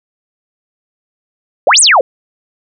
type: exponential two-way sweep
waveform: sine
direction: up then down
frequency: 470 to 10140 to 470 Hz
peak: -4 dBFS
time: 1.67-2.01 s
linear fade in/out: 2 ms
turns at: 1.8 s
effects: none